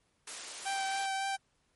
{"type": "high-pass noise", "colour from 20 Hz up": "white", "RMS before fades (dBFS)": -42, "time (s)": [0.27, 1.06], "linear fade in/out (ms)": 5, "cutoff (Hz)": 350, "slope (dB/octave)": 12}
{"type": "tone with vibrato", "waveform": "sawtooth", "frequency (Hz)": 779, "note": "G5", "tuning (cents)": -11, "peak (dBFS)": -28, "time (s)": [0.65, 1.37], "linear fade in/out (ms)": 20, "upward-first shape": "triangle", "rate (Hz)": 3.6, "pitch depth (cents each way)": 16}
{"effects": ["pink hiss -74 dBFS RMS until 1.75 s", "MP3 48 kbps"]}